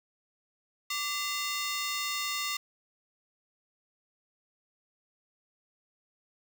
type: ring-modulated tone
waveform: 15% pulse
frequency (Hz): 1602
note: G6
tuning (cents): +37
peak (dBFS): -21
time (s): 0.9-2.57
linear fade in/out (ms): 5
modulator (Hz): 435
effects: none